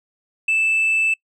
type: tone with tanh clipping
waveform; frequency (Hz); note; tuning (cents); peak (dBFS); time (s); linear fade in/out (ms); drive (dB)
sine; 2637; E7; 0; -16; 0.48-1.14; 5; 1
effects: noise-tail reverb RT60 0.1 s tail -25 dB re dry